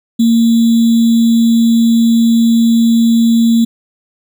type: tone with sample-and-hold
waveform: sine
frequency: 230 Hz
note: A#3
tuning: 23 cents flat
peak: -6 dBFS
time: 0.19-3.65 s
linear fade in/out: 10 ms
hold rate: 3675 Hz
effects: none